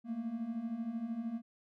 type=beating tone pair; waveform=triangle; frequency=220 / 233 Hz; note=A3 / A#3; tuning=0 / -1 cents; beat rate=13 Hz; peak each=-40 / -35 dBFS; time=0.04-1.42 s; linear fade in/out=50 ms; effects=none